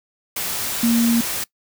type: tone in noise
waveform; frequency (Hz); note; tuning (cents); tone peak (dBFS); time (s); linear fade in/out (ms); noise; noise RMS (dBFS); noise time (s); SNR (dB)
sine; 232.8; A#3; -2; -14; 0.83-1.21; 5; white; -25; 0.36-1.44; +8
effects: noise-tail reverb RT60 0.1 s tail -21 dB re dry